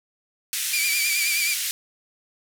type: band-pass noise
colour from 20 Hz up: white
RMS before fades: -27 dBFS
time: 0.53-1.71 s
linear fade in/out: 0 ms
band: 1900 to 13000 Hz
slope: 24 dB/octave
type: tone with vibrato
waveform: sawtooth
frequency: 2349 Hz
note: D7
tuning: in tune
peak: -19 dBFS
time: 0.73-1.54 s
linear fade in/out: 5 ms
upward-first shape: sine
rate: 9.5 Hz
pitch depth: 55 cents each way
effects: none